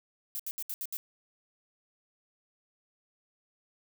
violet noise bursts, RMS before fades -36 dBFS, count 6, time 0.35-0.97 s, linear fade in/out 0 ms, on 45 ms, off 70 ms, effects none

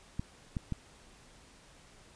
clicks, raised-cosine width 5 ms, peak -21 dBFS, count 3, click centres 0.195 / 0.568 / 0.723 s, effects pink hiss -58 dBFS RMS until 2.15 s + resampled to 22050 Hz

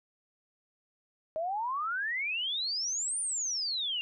sine exponential two-way sweep, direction up then down, 619 to 9397 to 2751 Hz, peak -30 dBFS, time 1.36-4.01 s, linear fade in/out 0 ms, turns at 3.2 s, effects none

